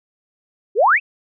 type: exponential sweep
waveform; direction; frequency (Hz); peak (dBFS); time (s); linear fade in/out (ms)
sine; up; 363.2 to 2777; -10; 0.75-1; 50
effects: none